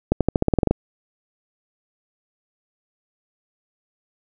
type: accelerating click train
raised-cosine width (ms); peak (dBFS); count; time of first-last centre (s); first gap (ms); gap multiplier
2; -3; 11; 0.12-0.71; 87; 0.91
effects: none